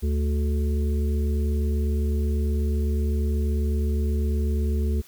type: harmonic tone with a mistuned harmonic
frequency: 73.42 Hz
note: D2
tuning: in tune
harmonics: 1 / 3 / 5 / 6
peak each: -21 / -31 / -35 / -37 dBFS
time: 0.02-5.02 s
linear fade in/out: 20 ms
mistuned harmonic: 6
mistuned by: -21 cents
effects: white hiss -52 dBFS RMS until 5.07 s